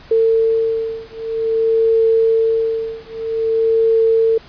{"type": "beating tone pair", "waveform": "sine", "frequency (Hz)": [450, 450.51], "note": ["A4", "A4"], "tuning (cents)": [39, 41], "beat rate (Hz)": 0.51, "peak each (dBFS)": -16, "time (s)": [0.11, 4.38], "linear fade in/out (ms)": 5, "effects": ["pink hiss -42 dBFS RMS until 4.48 s", "resampled to 11025 Hz"]}